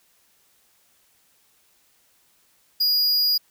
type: tone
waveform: square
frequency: 4880 Hz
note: D#8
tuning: 34 cents flat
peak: -18 dBFS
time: 2.8-3.38 s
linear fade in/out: 10 ms
effects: white hiss -62 dBFS RMS until 3.5 s